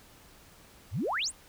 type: exponential sweep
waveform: sine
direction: up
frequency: 73.42 to 10548 Hz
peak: -28 dBFS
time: 0.91-1.32 s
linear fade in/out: 50 ms
effects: pink hiss -56 dBFS RMS until 1.48 s